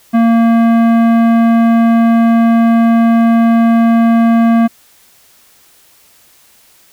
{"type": "tone with tanh clipping", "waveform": "sine", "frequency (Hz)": 230, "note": "A#3", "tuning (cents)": -23, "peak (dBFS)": -8, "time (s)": [0.13, 4.68], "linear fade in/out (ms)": 20, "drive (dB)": 15, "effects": ["white hiss -47 dBFS RMS until 6.92 s"]}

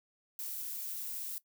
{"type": "noise", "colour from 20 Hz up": "violet", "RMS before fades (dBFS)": -40, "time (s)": [0.39, 1.38], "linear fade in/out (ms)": 0, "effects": ["noise-tail reverb RT60 0.1 s tail -18 dB re dry"]}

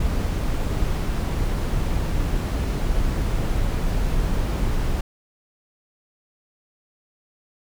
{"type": "noise", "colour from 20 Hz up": "brown", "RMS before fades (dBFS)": -22, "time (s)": [0, 5.01], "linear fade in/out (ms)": 5, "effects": []}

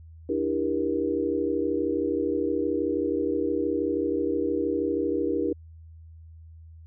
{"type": "chord", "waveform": "sine", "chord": "E half-diminished seventh", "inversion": "third", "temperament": "just", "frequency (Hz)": [296.7, 329.6, 395.6, 474.7], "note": ["D4", "E4", "G4", "Bb4"], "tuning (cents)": [18, 0, 16, 31], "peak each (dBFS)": -29, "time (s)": [0.29, 5.53], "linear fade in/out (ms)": 5, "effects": ["added 81 Hz sine -44 dBFS peak until 6.86 s"]}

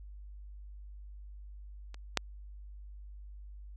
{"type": "clicks", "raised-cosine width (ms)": 0.2, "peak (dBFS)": [-30, -9], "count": 2, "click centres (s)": [1.944, 2.173], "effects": ["added 50 Hz sine -45 dBFS peak until 3.76 s"]}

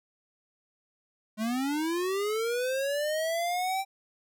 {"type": "linear sweep", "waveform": "square", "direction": "up", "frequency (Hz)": [209.6, 784], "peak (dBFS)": -28, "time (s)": [1.37, 3.85], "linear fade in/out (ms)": 50, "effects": []}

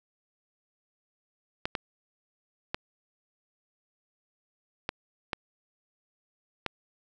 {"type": "clicks", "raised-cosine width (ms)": 0.3, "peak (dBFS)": -13, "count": 6, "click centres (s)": [1.655, 1.752, 2.745, 4.891, 5.332, 6.663], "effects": []}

